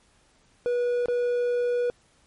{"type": "tone with dropouts", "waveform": "triangle", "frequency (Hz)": 485.9, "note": "B4", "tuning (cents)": -28, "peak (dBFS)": -20, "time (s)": [0.66, 1.9], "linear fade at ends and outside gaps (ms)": 0, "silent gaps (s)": [1.058, 1.084], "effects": ["pink hiss -62 dBFS RMS until 2.26 s", "MP3 48 kbps"]}